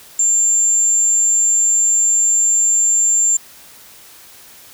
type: tone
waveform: sine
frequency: 7300 Hz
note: A#8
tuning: 37 cents flat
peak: -11 dBFS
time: 0.19-3.37 s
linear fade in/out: 5 ms
effects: white hiss -42 dBFS RMS until 4.73 s